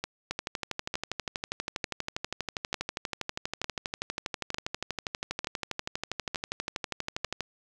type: two click trains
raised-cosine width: 0.2 ms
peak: -14 / -14 dBFS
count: 89 / 9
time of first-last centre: 0.31-7.407 / 0.04-7.247 s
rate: 12.4 / 1.11 Hz
effects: none